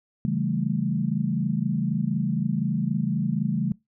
sine chord, A dominant seventh, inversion first, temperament equal, 138.59 / 164.81 / 196 / 220 Hz, C#3 / E3 / G3 / A3, 0 / 0 / 0 / 0 cents, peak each -28 dBFS, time 0.25-3.72 s, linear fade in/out 0 ms, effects noise-tail reverb RT60 0.2 s tail -23 dB re dry

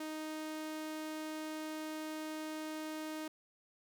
sawtooth tone, 311.1 Hz, D#4, in tune, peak -36 dBFS, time 0-3.28 s, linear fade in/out 5 ms, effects none

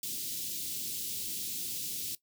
white band-stop noise, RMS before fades -37 dBFS, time 0.03-2.15 s, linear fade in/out 2 ms, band 360 to 3100 Hz, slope 24 dB/octave, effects noise-tail reverb RT60 0.1 s tail -17 dB re dry + high-pass 100 Hz 12 dB/octave

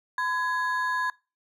triangle ring-modulated tone, 1341 Hz, E6, 29 cents sharp, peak -20 dBFS, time 0.18-1.1 s, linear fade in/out 2 ms, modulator 329 Hz, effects noise-tail reverb RT60 0.3 s tail -23 dB re dry

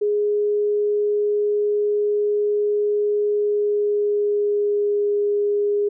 sine tone with pitch glide, 415.3 to 410.8 Hz, G#4 to G#4, 0 to -19 cents, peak -17 dBFS, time 0.01-5.89 s, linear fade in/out 10 ms, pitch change -19 cents, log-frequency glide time 3.3-5.1 s, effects none

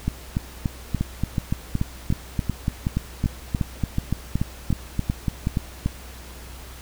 two click trains, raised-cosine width 5 ms, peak -9 / -9 dBFS, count 21 / 13, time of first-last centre 0.08-5.86 / 1.01-5.471 s, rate 3.46 / 2.69 Hz, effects added 62 Hz sine -40 dBFS peak until 6.81 s + pink hiss -43 dBFS RMS until 6.81 s

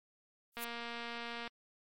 violet noise with exponential growth, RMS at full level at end -36 dBFS, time 0.52-0.64 s, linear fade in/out 1 ms, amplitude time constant 25 ms
click train, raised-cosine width 0.3 ms, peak -27 dBFS, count 214, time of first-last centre 0.57-1.476 s, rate 235 Hz
effects MP3 64 kbps

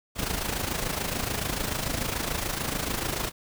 pink noise with amplitude modulation, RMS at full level -27 dBFS, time 0.15-3.32 s, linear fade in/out 50 ms, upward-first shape sine, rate 26.9 Hz, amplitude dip 65%, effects none

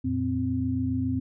sine tone cluster, 87.6 / 114.9 / 259.2 Hz, F2 / A#2 / C4, +6 / -25 / -16 cents, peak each -31 / -31 / -26 dBFS, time 0.04-1.2 s, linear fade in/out 10 ms, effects none

